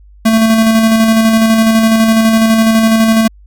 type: tone with tremolo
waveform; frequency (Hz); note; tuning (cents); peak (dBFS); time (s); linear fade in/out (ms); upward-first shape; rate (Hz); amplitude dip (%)
square; 223.1; A3; +24; -6; 0.25-3.28; 10; square; 12; 30
effects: added 50 Hz sine -37 dBFS peak until 3.46 s